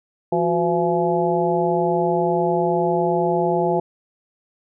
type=harmonic tone with a mistuned harmonic; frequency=169.7 Hz; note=F3; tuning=49 cents flat; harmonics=1 / 2 / 3 / 4 / 5; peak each=-25 / -21 / -24 / -23 / -24 dBFS; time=0.32-3.8 s; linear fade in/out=5 ms; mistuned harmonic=2; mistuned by=+110 cents; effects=none